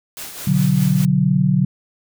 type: noise with tremolo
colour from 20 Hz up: white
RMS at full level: -30 dBFS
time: 0.17-1.05 s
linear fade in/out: 0 ms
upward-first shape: triangle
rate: 4.9 Hz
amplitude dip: 55%
type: chord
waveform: sine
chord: B minor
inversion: none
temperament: equal with one note detuned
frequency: 123.47 / 145.9 / 185 Hz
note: B2 / D3 / F#3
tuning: 0 / -11 / 0 cents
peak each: -22 / -16 / -16 dBFS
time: 0.47-1.65 s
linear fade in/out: 5 ms
effects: none